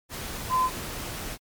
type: tone in noise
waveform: sine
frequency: 1025 Hz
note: C6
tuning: 36 cents flat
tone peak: -20 dBFS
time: 0.49-0.7 s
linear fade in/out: 50 ms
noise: pink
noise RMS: -35 dBFS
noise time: 0.09-1.38 s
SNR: +12 dB
effects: MP3 96 kbps